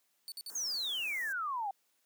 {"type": "tone bursts", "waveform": "sawtooth", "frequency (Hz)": 4492, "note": "C#8", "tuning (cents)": 22, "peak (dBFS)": -38, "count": 3, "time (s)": [0.28, 0.501], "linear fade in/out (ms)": 0, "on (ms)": 39, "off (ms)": 52}
{"type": "band-stop noise", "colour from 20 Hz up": "white", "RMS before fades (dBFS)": -50, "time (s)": [0.49, 1.33], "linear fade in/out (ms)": 10, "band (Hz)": [1800, 5500], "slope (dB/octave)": 96}
{"type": "exponential sweep", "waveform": "sine", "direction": "down", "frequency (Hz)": [6645, 761], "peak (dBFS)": -33, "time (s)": [0.55, 1.71], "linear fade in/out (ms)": 5}
{"effects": ["white hiss -75 dBFS RMS until 2.05 s", "high-pass 200 Hz 12 dB/octave"]}